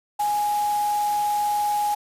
sine tone in noise, 831 Hz, G#5, 1 cent sharp, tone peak -20 dBFS, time 0.19-1.95 s, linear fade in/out 10 ms, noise white, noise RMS -36 dBFS, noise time 0.19-1.95 s, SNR +13 dB, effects resampled to 32000 Hz

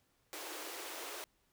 pink high-pass noise, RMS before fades -45 dBFS, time 0.33-1.24 s, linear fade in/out 0 ms, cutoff 300 Hz, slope 96 dB/octave, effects pink hiss -75 dBFS RMS until 1.52 s

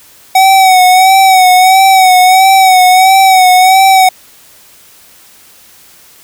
square tone with vibrato, 752 Hz, F#5, 28 cents sharp, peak -3 dBFS, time 0.35-4.09 s, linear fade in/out 5 ms, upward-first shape sine, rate 1.5 Hz, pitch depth 47 cents each way, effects white hiss -40 dBFS RMS until 6.23 s

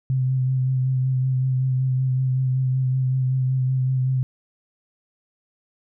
sine tone with vibrato, 129.9 Hz, C3, 12 cents flat, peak -18 dBFS, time 0.1-4.23 s, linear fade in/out 0 ms, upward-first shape sine, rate 5.3 Hz, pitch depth 23 cents each way, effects none

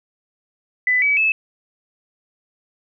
sine tone with pitch steps, 1999 / 2283 / 2607 Hz, B6 / D7 / E7, +20 / -50 / -20 cents, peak -14 dBFS, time 0.87-1.32 s, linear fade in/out 2 ms, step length 150 ms, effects none

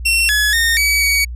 sawtooth tone with pitch steps, 2717 / 1696 / 1836 / 2277 / 2256 Hz, F7 / G#6 / A#6 / C#7 / C#7, -48 / +36 / -27 / +46 / +30 cents, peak -9 dBFS, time 0.05-1.25 s, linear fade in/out 10 ms, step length 240 ms, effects added 60 Hz sine -24 dBFS peak until 1.35 s + resampled to 32000 Hz

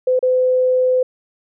sine tone with dropouts, 509 Hz, C5, 48 cents flat, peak -12 dBFS, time 0.07-1.03 s, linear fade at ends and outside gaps 5 ms, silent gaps 0.192-0.227 s, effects none

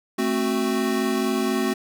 square chord, F# diminished, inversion first, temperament equal with one note detuned, 220 / 264.1 / 370 Hz, A3 / C4 / F#4, 0 / +16 / 0 cents, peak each -26 dBFS, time 0.18-1.74 s, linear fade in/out 10 ms, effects none

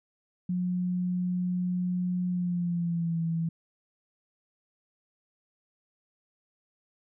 sine tone with pitch glide, 180 to 165.06 Hz, F#3 to E3, -47 to +3 cents, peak -26 dBFS, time 0.49-3.49 s, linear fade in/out 5 ms, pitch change -150 cents, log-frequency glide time 2.29-3.22 s, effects none

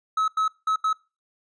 triangle tone bursts at uneven times, 1288 Hz, E6, 41 cents flat, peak -18 dBFS, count 4, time 0.17-0.28 / 0.37-0.48 / 0.67-0.76 / 0.84-0.93 s, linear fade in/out 5 ms, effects noise-tail reverb RT60 0.3 s tail -22 dB re dry + resampled to 22050 Hz

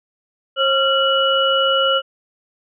sine tone cluster, 539 / 1376 / 2935 Hz, C#5 / F6 / F#7, -49 / -26 / -15 cents, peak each -18 dBFS, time 0.56-2.02 s, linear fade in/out 50 ms, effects none

